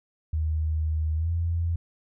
sine tone with pitch glide, 78.3 to 84.41 Hz, D#2 to E2, +11 to +42 cents, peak -23 dBFS, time 0.33-1.76 s, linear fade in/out 5 ms, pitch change +131 cents, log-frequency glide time 1.16-1.3 s, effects none

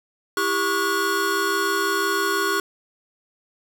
square tone cluster, 331.3 / 397.3 / 1110 / 1448 Hz, E4 / G4 / C#6 / F#6, +9 / +23 / +2 / -38 cents, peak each -31 / -26 / -26 / -25 dBFS, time 0.37-2.6 s, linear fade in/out 2 ms, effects none

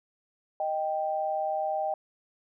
sine tone pair together, 622.3 / 784 Hz, D#5 / G5, 0 / 0 cents, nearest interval major third, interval 400 cents, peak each -30 / -29 dBFS, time 0.6-1.94 s, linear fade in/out 2 ms, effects none

